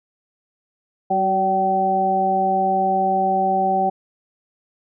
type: harmonic tone with a mistuned harmonic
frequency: 191.5 Hz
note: G3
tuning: 40 cents flat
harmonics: 1 / 2 / 3 / 4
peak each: -26 / -26 / -26 / -17 dBFS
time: 1.1-3.9 s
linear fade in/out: 10 ms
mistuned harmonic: 2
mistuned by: -32 cents
effects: none